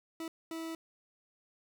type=tone bursts at uneven times; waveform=40% pulse; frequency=326.2 Hz; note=E4; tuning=18 cents flat; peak=-37 dBFS; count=2; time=0.2-0.28 / 0.51-0.75 s; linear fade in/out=2 ms; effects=none